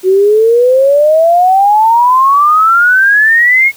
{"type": "exponential sweep", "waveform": "sine", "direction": "up", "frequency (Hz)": [367.2, 2196], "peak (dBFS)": -4, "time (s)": [0.03, 3.72], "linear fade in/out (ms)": 50, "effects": ["white hiss -38 dBFS RMS until 3.76 s"]}